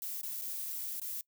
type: noise with dropouts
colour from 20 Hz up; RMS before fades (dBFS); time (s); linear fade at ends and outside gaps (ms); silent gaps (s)
violet; -39; 0.02-1.21; 1; 0.213-0.232 / 0.414-0.42 / 0.998-1.016
effects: noise-tail reverb RT60 0.1 s tail -23 dB re dry